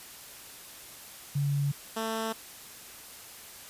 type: tone pair in turn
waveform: sine / 10% pulse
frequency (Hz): 142 / 223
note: C#3 / A3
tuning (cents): +42 / +23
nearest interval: minor sixth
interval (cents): 781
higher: second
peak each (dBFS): -25 / -22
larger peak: second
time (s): 1.35-1.72 / 1.96-2.33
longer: neither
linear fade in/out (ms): 10
effects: white hiss -47 dBFS RMS until 3.69 s + resampled to 32000 Hz